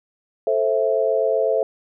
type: chord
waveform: sine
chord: A minor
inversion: none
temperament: just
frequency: 440 / 528 / 660 Hz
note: A4 / C5 / E5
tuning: 0 / +16 / +2 cents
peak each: -21 dBFS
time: 0.47-1.63 s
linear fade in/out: 2 ms
effects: none